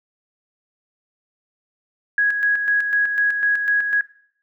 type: tone with tremolo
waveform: sine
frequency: 1661.2 Hz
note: G#6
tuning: in tune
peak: -14 dBFS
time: 2.18-4.01 s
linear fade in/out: 2 ms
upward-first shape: square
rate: 4 Hz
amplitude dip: 45%
effects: noise-tail reverb RT60 0.6 s tail -19 dB re dry